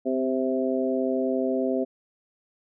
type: harmonic tone with a mistuned harmonic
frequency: 131.2 Hz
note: C3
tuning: 5 cents sharp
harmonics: 2 / 3 / 4 / 5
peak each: -26 / -28 / -29 / -30 dBFS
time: 0.05-1.85 s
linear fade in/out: 20 ms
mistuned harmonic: 2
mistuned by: -20 cents
effects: none